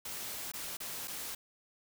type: noise with dropouts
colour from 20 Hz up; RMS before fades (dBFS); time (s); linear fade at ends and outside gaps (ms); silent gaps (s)
white; -41; 0.05-1.35; 5; 0.518-0.536 / 0.77-0.802 / 1.075-1.079
effects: none